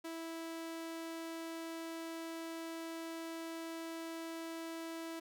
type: tone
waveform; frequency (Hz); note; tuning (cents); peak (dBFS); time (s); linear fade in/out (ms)
sawtooth; 328.5; E4; -6; -38; 0.04-5.2; 10
effects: none